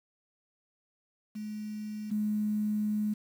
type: tone pair in turn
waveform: sine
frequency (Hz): 212.2 / 211.2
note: G#3 / G#3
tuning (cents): +38 / +29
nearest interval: unison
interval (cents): 9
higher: first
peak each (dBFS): -35 / -27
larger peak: second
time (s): 1.35-2.11 / 2.11-3.14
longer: second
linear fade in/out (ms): 10
effects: 9-bit